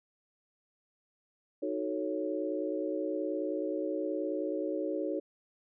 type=chord; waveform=sine; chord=D# half-diminished seventh; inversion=none; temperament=equal; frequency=311.1 / 370 / 440 / 554.4 Hz; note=D#4 / F#4 / A4 / C#5; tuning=0 / 0 / 0 / 0 cents; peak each=-35 / -37 / -38 / -36 dBFS; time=1.62-5.2 s; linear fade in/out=10 ms; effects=none